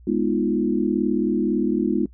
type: chord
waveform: sine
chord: F half-diminished seventh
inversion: first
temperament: equal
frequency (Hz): 207.7 / 246.9 / 311.1 / 349.2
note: Ab3 / Cb4 / Eb4 / F4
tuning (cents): 0 / 0 / 0 / 0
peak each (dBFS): -24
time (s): 0.07-2.06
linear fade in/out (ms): 5
effects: noise-tail reverb RT60 0.1 s tail -22 dB re dry + added 60 Hz sine -44 dBFS peak until 2.13 s